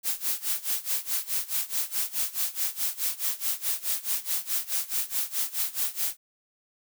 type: noise with tremolo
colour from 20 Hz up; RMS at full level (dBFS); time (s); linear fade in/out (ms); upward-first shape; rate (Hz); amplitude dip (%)
blue; -26; 0.03-6.17; 50; sine; 4.7; 90
effects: none